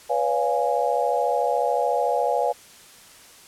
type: chord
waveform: sine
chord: C# dominant seventh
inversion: third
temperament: equal with one note detuned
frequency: 493.9 / 567.7 / 698.5 / 830.6 Hz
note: B4 / C#5 / E#5 / G#5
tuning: 0 / +41 / 0 / 0 cents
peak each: -25 dBFS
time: 0.09-2.53 s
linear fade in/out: 20 ms
effects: white hiss -48 dBFS RMS until 3.47 s + low-pass 11000 Hz 12 dB/octave